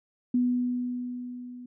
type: tone with level ramp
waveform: sine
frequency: 246.9 Hz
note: B3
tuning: in tune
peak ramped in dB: -20 to -40 dBFS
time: 0.34-1.66 s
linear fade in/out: 5 ms
effects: none